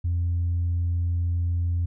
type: tone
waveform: sine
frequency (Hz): 86.4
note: F2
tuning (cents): -18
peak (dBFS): -20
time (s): 0.04-1.86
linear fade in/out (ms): 10
effects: tanh soft clip ceiling -19 dBFS